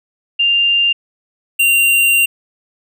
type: tone pair in turn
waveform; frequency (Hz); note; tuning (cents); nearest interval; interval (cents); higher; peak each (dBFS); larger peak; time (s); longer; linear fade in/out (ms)
sine / square; 2794 / 2771; F7 / F7; 0 / -14; unison; 14; first; -10; neither; 0.39-0.93 / 1.59-2.26; second; 10
effects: none